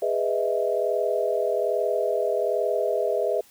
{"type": "chord", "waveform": "sine", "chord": "E major seventh", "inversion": "first", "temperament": "just", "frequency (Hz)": [412, 494.4, 618.1, 659.3], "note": ["G#4", "B4", "D#5", "E5"], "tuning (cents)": [-14, 2, -12, 0], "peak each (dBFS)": -27, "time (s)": [0.02, 3.41], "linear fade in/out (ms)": 5, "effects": ["white hiss -55 dBFS RMS until 3.5 s"]}